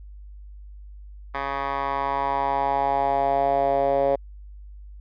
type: tone with band-pass filter sweep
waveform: 10% pulse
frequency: 138.59 Hz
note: C#3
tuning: in tune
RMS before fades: -23 dBFS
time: 1.34-4.16 s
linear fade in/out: 10 ms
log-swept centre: 1300 to 570 Hz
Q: 4
effects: added 50 Hz sine -39 dBFS peak until 5 s + resampled to 11025 Hz